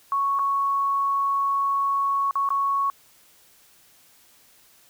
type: tone with dropouts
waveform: sine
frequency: 1108.7 Hz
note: C#6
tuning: in tune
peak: -20 dBFS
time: 0.12-2.9 s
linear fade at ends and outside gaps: 1 ms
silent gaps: 0.389-0.393 / 2.31-2.355 / 2.49-2.504 s
effects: white hiss -56 dBFS RMS until 4.89 s